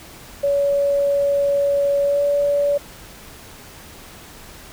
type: tone with pitch glide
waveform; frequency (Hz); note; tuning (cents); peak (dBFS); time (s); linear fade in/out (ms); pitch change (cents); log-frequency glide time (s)
sine; 565 to 572.9; C#5 to D5; +33 to -43; -15; 0.43-2.78; 10; +24; 2.02-2.23
effects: pink hiss -41 dBFS RMS until 4.72 s